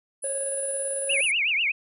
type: tone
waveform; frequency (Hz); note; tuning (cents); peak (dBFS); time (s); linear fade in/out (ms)
sine; 10030; D#9; +13; -28; 0.22-1.32; 20
type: tone with tremolo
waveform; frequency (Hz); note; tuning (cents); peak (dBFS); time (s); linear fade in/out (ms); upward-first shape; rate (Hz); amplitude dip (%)
triangle; 550; C#5; -14; -27; 0.24-1.21; 2; square; 18; 30
type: tone with vibrato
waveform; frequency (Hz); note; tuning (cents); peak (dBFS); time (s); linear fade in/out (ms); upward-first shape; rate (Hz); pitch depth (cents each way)
sine; 2492; D#7; +2; -21; 1.09-1.72; 10; triangle; 8.1; 290
effects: none